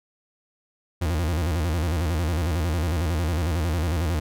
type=tone with vibrato; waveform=40% pulse; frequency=82 Hz; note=E2; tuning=9 cents flat; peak=-21 dBFS; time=1.01-4.2 s; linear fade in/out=10 ms; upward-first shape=square; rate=11 Hz; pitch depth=120 cents each way; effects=none